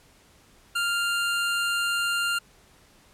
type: tone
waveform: 25% pulse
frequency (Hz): 1396.9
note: F6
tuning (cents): 0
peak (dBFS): -20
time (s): 0.75-2.39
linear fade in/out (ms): 10
effects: pink hiss -57 dBFS RMS until 3.13 s + low-pass 12000 Hz 12 dB/octave